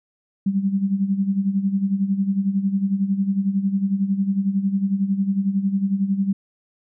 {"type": "tone with tremolo", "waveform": "sine", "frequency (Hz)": 195.9, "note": "G3", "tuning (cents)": -1, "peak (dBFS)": -15, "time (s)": [0.46, 6.33], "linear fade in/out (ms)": 5, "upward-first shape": "sine", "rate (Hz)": 11, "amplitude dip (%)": 70, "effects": []}